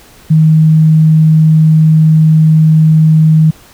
sine tone, 157.4 Hz, D#3, 20 cents sharp, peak -3 dBFS, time 0.3-3.51 s, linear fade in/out 10 ms, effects pink hiss -40 dBFS RMS until 3.73 s

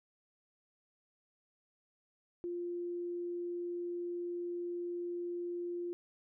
sine tone, 349.2 Hz, F4, in tune, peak -36 dBFS, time 2.44-5.93 s, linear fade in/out 0 ms, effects none

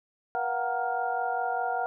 sine tone cluster, 480.1 / 703 / 748 / 934 / 1406 Hz, B4 / F5 / F#5 / A#5 / F6, -49 / +11 / +19 / +3 / +11 cents, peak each -36 / -33 / -29 / -37 / -35 dBFS, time 0.35-1.86 s, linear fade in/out 0 ms, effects none

